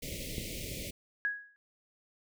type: band-stop noise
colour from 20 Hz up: pink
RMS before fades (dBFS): -40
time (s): 0.02-0.91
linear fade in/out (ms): 10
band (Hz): 620 to 2000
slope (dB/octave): 96
type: click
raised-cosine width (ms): 3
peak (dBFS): -22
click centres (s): 0.382
type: tone with exponential decay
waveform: sine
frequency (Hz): 1661.2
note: G#6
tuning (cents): 0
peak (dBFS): -26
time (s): 1.25-1.56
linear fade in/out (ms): 0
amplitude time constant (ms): 67
effects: none